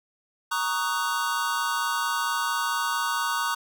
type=chord; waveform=square; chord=D# minor seventh; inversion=second; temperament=just; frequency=933.4 / 1120.1 / 1244.5 / 1493.4 Hz; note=A#5 / C#6 / D#6 / F#6; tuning=+2 / +18 / 0 / +16 cents; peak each=-31 dBFS; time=0.51-3.55 s; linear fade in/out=10 ms; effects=none